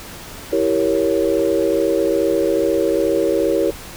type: chord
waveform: sine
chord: E diminished seventh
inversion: none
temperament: equal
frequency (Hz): 329.6 / 392 / 466.2 / 554.4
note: E4 / G4 / Bb4 / Db5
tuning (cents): 0 / 0 / 0 / 0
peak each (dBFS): -20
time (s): 0.52-3.71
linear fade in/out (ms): 10
effects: pink hiss -35 dBFS RMS until 3.96 s